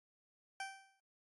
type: tone with exponential decay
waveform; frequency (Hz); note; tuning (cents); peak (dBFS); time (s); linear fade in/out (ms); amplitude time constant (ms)
20% pulse; 778; G5; -13; -34; 0.6-1; 2; 86
effects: AAC 32 kbps